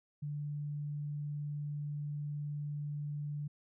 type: tone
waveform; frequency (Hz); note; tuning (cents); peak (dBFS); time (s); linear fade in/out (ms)
sine; 146.83; D3; 0; -36; 0.22-3.48; 10
effects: none